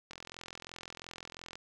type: click train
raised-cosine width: 0.2 ms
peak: -27 dBFS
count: 63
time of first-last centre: 0.11-1.555 s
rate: 42.9 Hz
effects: none